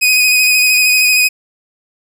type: tone with vibrato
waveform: sawtooth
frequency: 2500 Hz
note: D#7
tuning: 8 cents sharp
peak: -5 dBFS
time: 0.01-1.29 s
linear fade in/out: 20 ms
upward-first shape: square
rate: 13 Hz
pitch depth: 17 cents each way
effects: none